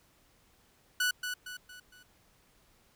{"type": "tone with echo", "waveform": "sawtooth", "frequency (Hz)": 1480, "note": "F#6", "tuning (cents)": 0, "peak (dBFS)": -23, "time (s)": [1, 1.11], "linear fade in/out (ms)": 5, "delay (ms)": 230, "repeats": 4, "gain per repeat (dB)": -7, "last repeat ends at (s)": 2.03, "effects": ["pink hiss -66 dBFS RMS until 2.95 s"]}